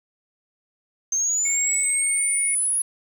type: linear sweep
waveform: sine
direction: up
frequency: 6272 to 10548 Hz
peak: -19 dBFS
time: 1.12-2.82 s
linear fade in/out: 5 ms
type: tone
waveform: sine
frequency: 2207 Hz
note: C#7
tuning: 8 cents flat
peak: -26 dBFS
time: 1.45-2.55 s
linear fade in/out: 5 ms
effects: tanh soft clip ceiling -13 dBFS + 8-bit